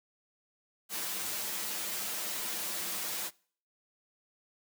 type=noise with comb filter; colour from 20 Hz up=white; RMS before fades=-36 dBFS; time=0.89-3.31 s; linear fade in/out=50 ms; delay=7.4 ms; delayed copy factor=-1; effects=noise-tail reverb RT60 0.5 s tail -24 dB re dry + high-pass 150 Hz 12 dB/octave